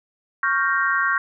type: chord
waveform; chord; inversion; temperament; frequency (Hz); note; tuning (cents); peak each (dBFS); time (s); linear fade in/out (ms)
sine; G half-diminished seventh; second; equal; 1108.7 / 1396.9 / 1568 / 1864.7; Db6 / F6 / G6 / Bb6; 0 / 0 / 0 / 0; -23 / -24 / -22 / -25; 0.43-1.18; 2
effects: none